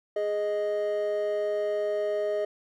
triangle tone pair together, 415.3 / 622.3 Hz, G#4 / D#5, 0 / 0 cents, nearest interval perfect fifth, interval 700 cents, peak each -27 / -25 dBFS, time 0.16-2.45 s, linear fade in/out 5 ms, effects tanh soft clip ceiling -16 dBFS

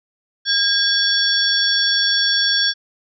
sine tone cluster, 1619 / 3393 / 4512 / 5510 Hz, G#6 / G#7 / C#8 / F8, -45 / +36 / +30 / -24 cents, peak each -20 dBFS, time 0.45-2.74 s, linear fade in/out 50 ms, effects none

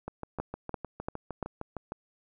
two click trains, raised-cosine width 1 ms, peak -22 / -18 dBFS, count 13 / 4, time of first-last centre 0.08-1.92 / 0.4-1.427 s, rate 6.52 / 2.92 Hz, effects none

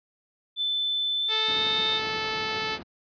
sine tone with pitch glide, 3520 to 3634 Hz, A7 to A#7, 0 to -45 cents, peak -24 dBFS, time 0.56-2.01 s, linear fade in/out 50 ms, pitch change +55 cents, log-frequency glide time 1.18-1.6 s
5% pulse tone, 437.2 Hz, A4, 11 cents flat, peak -15 dBFS, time 1.28-2.79 s, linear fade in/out 50 ms
brown noise, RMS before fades -32 dBFS, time 1.48-2.83 s, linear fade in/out 5 ms
effects high-pass 200 Hz 12 dB/octave + resampled to 11025 Hz

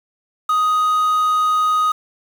triangle tone with quantisation, 1249 Hz, D#6, 6 cents sharp, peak -12 dBFS, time 0.49-1.92 s, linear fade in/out 5 ms, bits 6, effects none

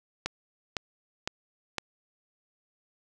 click train, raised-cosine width 0.2 ms, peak -12 dBFS, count 4, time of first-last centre 0.26-1.783 s, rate 1.97 Hz, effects none

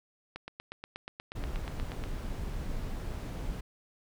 click train, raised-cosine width 0.3 ms, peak -24 dBFS, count 15, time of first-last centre 0.36-2.039 s, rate 8.34 Hz
brown noise, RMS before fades -36 dBFS, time 1.35-3.61 s, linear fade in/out 10 ms
effects none

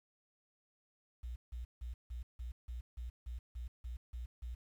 sine tone bursts, 60.1 Hz, B1, 46 cents flat, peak -40 dBFS, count 12, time 1.23-4.55 s, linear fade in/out 10 ms, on 130 ms, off 160 ms, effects 11-bit

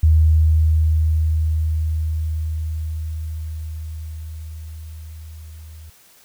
sine tone with level ramp, 78.8 Hz, D#2, 23 cents sharp, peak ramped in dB -9 to -36 dBFS, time 0.03-5.9 s, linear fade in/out 5 ms, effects white hiss -51 dBFS RMS until 6.24 s

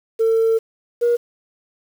sine tone pair in turn, 450.2 / 475.8 Hz, A4 / A#4, +40 / +35 cents, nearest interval minor second, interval 95 cents, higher second, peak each -12 dBFS, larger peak neither, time 0.19-0.59 / 1.01-1.17 s, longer first, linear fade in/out 20 ms, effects tanh soft clip ceiling -10 dBFS + 7-bit

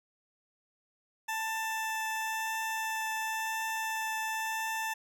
20% pulse tone with vibrato, 884 Hz, A5, 8 cents sharp, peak -27 dBFS, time 1.28-4.94 s, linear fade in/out 10 ms, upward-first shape triangle, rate 0.95 Hz, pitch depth 8 cents each way, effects none

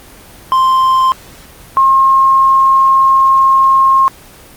triangle / sine tone pair in turn, 1046.5 / 1071.6 Hz, C6 / C6, 0 / +41 cents, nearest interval unison, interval 41 cents, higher second, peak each -5 dBFS, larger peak neither, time 0.52-1.12 / 1.77-4.08 s, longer second, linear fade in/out 0 ms, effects pink hiss -37 dBFS RMS until 4.56 s + Opus 24 kbps

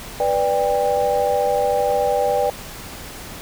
sine chord, G major, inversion first, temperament equal with one note detuned, 493.9 / 587.3 / 797.2 Hz, B4 / D5 / G5, 0 / 0 / +29 cents, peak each -20 dBFS, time 0.2-2.5 s, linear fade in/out 2 ms, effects tanh soft clip ceiling -6 dBFS + pink hiss -35 dBFS RMS until 3.41 s

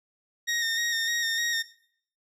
20% pulse tone with vibrato, 1853 Hz, A#6, 11 cents flat, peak -20 dBFS, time 0.47-1.63 s, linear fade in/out 20 ms, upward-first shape square, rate 3.3 Hz, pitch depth 25 cents each way, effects noise-tail reverb RT60 0.6 s tail -18 dB re dry + low-pass 11000 Hz 12 dB/octave

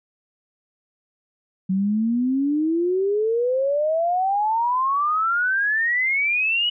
sine exponential sweep, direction up, 185 to 2960 Hz, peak -18 dBFS, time 1.69-6.7 s, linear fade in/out 10 ms, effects none

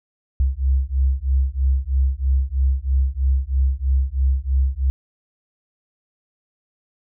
sine beating tone pair, 65.1 / 68.2 Hz, C2 / C#2, -8 / -28 cents, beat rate 3.1 Hz, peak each -19 dBFS, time 0.4-4.9 s, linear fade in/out 0 ms, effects none

